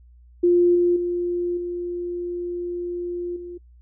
sine tone with level steps, 350.8 Hz, F4, 8 cents sharp, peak -13 / -15 / -21 / -25 / -32 dBFS, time 0.43-3.58 s, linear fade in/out 10 ms, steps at 0.75 / 0.96 / 1.57 / 3.36 s, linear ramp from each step 5 ms, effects noise-tail reverb RT60 0.1 s tail -24 dB re dry + added 60 Hz sine -47 dBFS peak until 3.81 s

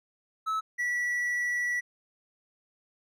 triangle tone pair in turn, 1300 / 1947.8 Hz, E6 / B6, -24 / -24 cents, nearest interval perfect fifth, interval 700 cents, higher second, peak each -25 dBFS, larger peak neither, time 0.46-0.61 / 0.78-1.81 s, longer second, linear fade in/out 20 ms, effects none

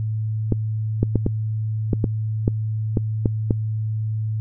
clicks, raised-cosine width 3 ms, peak -5 dBFS, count 10, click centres 0.523 / 1.03 / 1.157 / 1.264 / 1.932 / 2.042 / 2.479 / 2.972 / 3.258 / 3.508 s, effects noise-tail reverb RT60 0.1 s tail -26 dB re dry + added 109 Hz sine -21 dBFS peak until 4.4 s

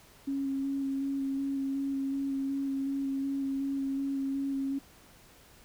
sine tone with vibrato, 273.5 Hz, C#4, 23 cents flat, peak -29 dBFS, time 0.27-4.79 s, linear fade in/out 10 ms, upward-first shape square, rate 2.7 Hz, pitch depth 12 cents each way, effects pink hiss -57 dBFS RMS until 5.64 s

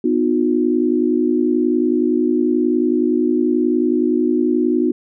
sine tone cluster, 249.2 / 308.2 / 359.2 Hz, B3 / D#4 / F4, +16 / -16 / +49 cents, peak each -18 dBFS, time 0.04-4.92 s, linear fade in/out 5 ms, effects none

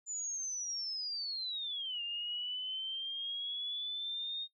sine linear two-way sweep, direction down then up, 7080 to 2794 to 3713 Hz, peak -36 dBFS, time 0.06-4.48 s, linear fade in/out 50 ms, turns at 2.02 s, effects noise-tail reverb RT60 0.1 s tail -22 dB re dry

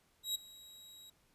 sawtooth tone with ADSR envelope, 3836 Hz, A#7, 49 cents sharp, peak -29 dBFS, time 0.23-1.1 s, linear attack 120 ms, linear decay 12 ms, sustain -21 dB, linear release 5 ms, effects pink hiss -72 dBFS RMS until 1.34 s + resampled to 32000 Hz

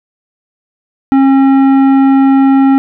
sine tone with tanh clipping, 270.6 Hz, C#4, 42 cents flat, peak -6 dBFS, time 1.12-2.78 s, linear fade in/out 0 ms, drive 12 dB, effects none

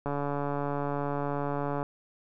click train, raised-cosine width 1 ms, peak -18 dBFS, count 254, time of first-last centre 0.06-1.829 s, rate 143 Hz, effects none

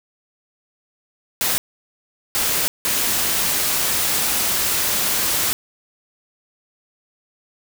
white noise bursts at uneven times, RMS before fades -20 dBFS, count 3, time 1.41-1.58 / 2.35-2.68 / 2.85-5.53 s, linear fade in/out 0 ms, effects none

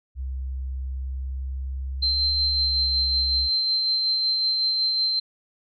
sine tone with pitch glide, 65.4 to 66.7 Hz, C2 to C2, 0 to +34 cents, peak -27 dBFS, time 0.15-3.5 s, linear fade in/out 50 ms, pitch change +34 cents, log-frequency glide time 0.85-2.45 s
sine tone with tremolo, 4117 Hz, C8, 29 cents flat, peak -19 dBFS, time 2.02-5.2 s, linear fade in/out 10 ms, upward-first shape sine, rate 5.4 Hz, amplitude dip 25%
effects none

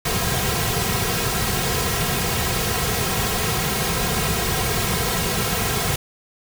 pink noise with comb filter, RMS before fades -22 dBFS, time 0.05-5.96 s, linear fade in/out 5 ms, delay 3.4 ms, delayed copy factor -0.8, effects none

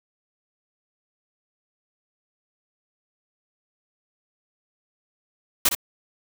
white noise with echo, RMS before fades -18 dBFS, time 5.65-5.69 s, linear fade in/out 5 ms, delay 61 ms, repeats 1, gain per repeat -7 dB, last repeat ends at 5.751 s, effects none

